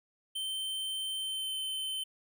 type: tone with pitch glide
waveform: square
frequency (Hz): 3105 to 3076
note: G7 to G7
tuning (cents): -17 to -33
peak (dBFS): -34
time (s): 0.35-2.04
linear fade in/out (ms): 10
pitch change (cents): -16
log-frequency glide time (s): 1.19-1.56
effects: none